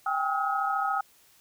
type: tone cluster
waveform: sine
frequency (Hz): 785 / 819 / 1276 / 1423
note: G5 / G#5 / D#6 / F6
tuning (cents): +2 / -24 / +43 / +32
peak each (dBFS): -29 / -35 / -28 / -35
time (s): 0.06-1.01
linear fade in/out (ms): 5
effects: white hiss -60 dBFS RMS until 1.4 s